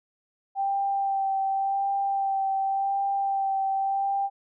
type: tone with vibrato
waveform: sine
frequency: 784 Hz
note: G5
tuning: in tune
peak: -23 dBFS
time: 0.55-4.3 s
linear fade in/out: 50 ms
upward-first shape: sine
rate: 0.89 Hz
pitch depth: 17 cents each way
effects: none